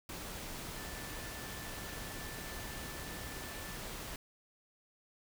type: tone in noise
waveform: sine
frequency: 1760 Hz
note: A6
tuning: in tune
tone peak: -52 dBFS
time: 0.76-3.76 s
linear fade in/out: 2 ms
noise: pink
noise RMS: -44 dBFS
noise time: 0.09-4.16 s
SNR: -11 dB
effects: none